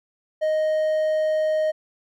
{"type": "tone", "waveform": "triangle", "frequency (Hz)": 622.3, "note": "D#5", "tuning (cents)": 0, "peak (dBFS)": -17, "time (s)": [0.41, 1.72], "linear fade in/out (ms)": 20, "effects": []}